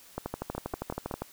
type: two click trains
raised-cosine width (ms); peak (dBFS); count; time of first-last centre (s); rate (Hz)
1; -18 / -20; 14 / 4; 0.18-1.22 / 0.55-1.112; 12.5 / 5.34
effects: white hiss -54 dBFS RMS until 1.32 s